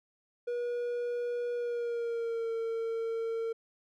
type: tone with pitch glide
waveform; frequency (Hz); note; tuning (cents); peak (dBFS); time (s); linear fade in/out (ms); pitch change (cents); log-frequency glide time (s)
triangle; 482.1 to 455; B4 to A#4; -42 to -42; -29; 0.47-3.53; 10; -100; 1.54-2.52
effects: none